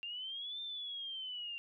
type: linear two-way sweep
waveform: sine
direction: up then down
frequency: 2765 to 3600 to 2765 Hz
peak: -40 dBFS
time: 0.03-1.58 s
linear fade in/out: 0 ms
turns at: 0.61 s
effects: none